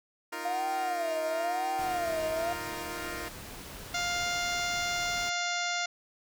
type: chord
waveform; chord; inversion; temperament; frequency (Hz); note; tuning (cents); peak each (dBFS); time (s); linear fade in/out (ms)
10% pulse; Eb suspended second; none; equal; 311.1 / 349.2 / 466.2; Eb4 / F4 / Bb4; 0 / 0 / 0; -33 / -31 / -33; 0.32-3.29; 10
type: tone with vibrato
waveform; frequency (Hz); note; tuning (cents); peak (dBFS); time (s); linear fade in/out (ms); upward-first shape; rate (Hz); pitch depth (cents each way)
sine; 698.5; F5; 0; -29; 0.45-2.53; 5; sine; 0.97; 170
type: noise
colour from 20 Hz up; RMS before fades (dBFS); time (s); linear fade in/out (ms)
pink; -44; 1.78-5.3; 10
type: harmonic tone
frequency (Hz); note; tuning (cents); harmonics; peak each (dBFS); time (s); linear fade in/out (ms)
702; F5; +9; 1 / 2 / 3 / 4 / 5 / 6 / 7 / 8 / 9 / 10; -35 / -35 / -35 / -41 / -39 / -41 / -43 / -41 / -44 / -43; 3.94-5.86; 5
effects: none